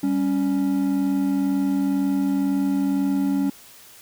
triangle tone pair together, 196.39 / 278.4 Hz, G3 / C#4, +3 / +8 cents, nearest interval tritone, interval 605 cents, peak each -23 / -18 dBFS, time 0.03-3.5 s, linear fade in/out 5 ms, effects white hiss -47 dBFS RMS until 4.01 s

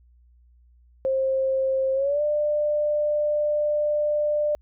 sine tone with pitch glide, 531 to 596 Hz, C5 to D5, +25 to +25 cents, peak -20 dBFS, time 1.05-4.55 s, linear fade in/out 0 ms, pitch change +200 cents, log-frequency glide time 1.94-2.22 s, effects added 60 Hz sine -53 dBFS peak until 4.61 s

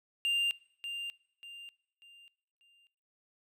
triangle tone with echo, 2794 Hz, F7, in tune, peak -26 dBFS, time 0.25-0.51 s, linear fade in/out 0 ms, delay 590 ms, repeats 4, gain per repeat -9 dB, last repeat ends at 2.87 s, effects noise-tail reverb RT60 0.9 s tail -23 dB re dry

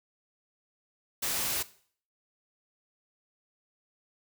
white noise, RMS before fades -31 dBFS, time 1.22-1.63 s, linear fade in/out 10 ms, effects noise-tail reverb RT60 0.5 s tail -17 dB re dry

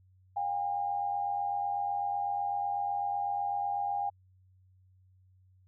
sine tone pair together, 719 / 807 Hz, F#5 / G#5, -50 / -50 cents, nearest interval major second, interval 200 cents, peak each -37 / -30 dBFS, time 0.36-4.1 s, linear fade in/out 10 ms, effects added 93 Hz sine -60 dBFS peak until 5.67 s

